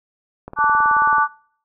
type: click train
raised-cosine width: 1 ms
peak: -19 dBFS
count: 14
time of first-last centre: 0.48-1.183 s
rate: 18.5 Hz
type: chord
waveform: sine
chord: D major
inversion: second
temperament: equal with one note detuned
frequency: 880 / 1164.5 / 1480 Hz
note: A5 / D6 / F#6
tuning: 0 / -15 / 0 cents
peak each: -18 / -16 / -19 dBFS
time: 0.56-1.28 s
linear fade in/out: 50 ms
effects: noise-tail reverb RT60 0.6 s tail -24 dB re dry